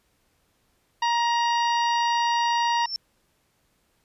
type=harmonic tone; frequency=942 Hz; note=A#5; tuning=18 cents sharp; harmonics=1 / 2 / 3 / 4 / 5 / 6; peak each=-21 / -30 / -32 / -36 / -36 / -39 dBFS; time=1.02-2.86 s; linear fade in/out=5 ms
type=tone with exponential growth; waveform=sine; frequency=5380 Hz; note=E8; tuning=34 cents sharp; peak=-23 dBFS; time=2.72-2.96 s; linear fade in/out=0 ms; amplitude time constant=52 ms
effects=pink hiss -68 dBFS RMS until 4.04 s + resampled to 32000 Hz